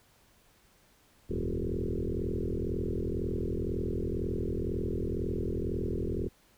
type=tone with frequency modulation; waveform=sine; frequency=162.4 Hz; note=E3; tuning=26 cents flat; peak=-29 dBFS; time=1.29-6.29 s; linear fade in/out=20 ms; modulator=42 Hz; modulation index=6.4; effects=pink hiss -64 dBFS RMS until 6.57 s